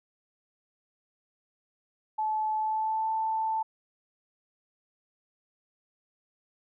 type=tone with pitch glide; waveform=sine; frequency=865 to 883.2 Hz; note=A5 to A5; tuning=-30 to +6 cents; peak=-26 dBFS; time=2.18-3.63 s; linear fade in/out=10 ms; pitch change=+36 cents; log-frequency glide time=2.56-3.09 s; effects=none